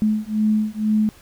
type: beating tone pair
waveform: sine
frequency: 213.5 / 215.6 Hz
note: G#3 / A3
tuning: +48 / -35 cents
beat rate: 2.1 Hz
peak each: -20 dBFS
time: 0.02-1.09 s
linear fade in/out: 0 ms
effects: pink hiss -49 dBFS RMS until 1.21 s